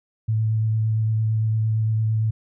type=tone with vibrato; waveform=sine; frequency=110 Hz; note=A2; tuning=in tune; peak=-18 dBFS; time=0.28-2.31 s; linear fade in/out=10 ms; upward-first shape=sine; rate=8.8 Hz; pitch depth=14 cents each way; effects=none